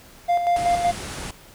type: tone with tremolo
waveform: triangle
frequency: 698.5 Hz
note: F5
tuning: in tune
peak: -14 dBFS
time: 0.28-0.92 s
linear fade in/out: 20 ms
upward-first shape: square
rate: 5.3 Hz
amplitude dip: 50%
type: low-pass noise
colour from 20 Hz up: pink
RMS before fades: -33 dBFS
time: 0.56-1.31 s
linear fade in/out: 5 ms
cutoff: 11000 Hz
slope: 96 dB/octave
effects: pink hiss -48 dBFS RMS until 1.54 s